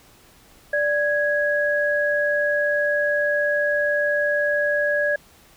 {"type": "tone pair together", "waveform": "sine", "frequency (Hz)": [587.3, 1661.1], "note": ["D5", "G#6"], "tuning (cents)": [0, 0], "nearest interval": "octave + tritone", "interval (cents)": 1800, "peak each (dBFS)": [-21, -21], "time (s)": [0.73, 5.16], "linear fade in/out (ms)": 5, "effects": ["pink hiss -52 dBFS RMS until 5.56 s"]}